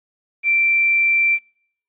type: tone with quantisation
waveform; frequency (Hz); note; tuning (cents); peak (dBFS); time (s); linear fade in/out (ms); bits
sine; 2349; D7; 0; -14; 0.43-1.39; 50; 7
effects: noise-tail reverb RT60 0.6 s tail -24 dB re dry + resampled to 8000 Hz